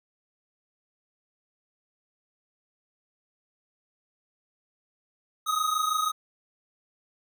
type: tone pair together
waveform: square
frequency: 1244.5 / 1270.6 Hz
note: D#6 / D#6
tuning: 0 / +36 cents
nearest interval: unison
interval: 36 cents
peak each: -28 dBFS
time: 5.46-6.12 s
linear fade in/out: 20 ms
effects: none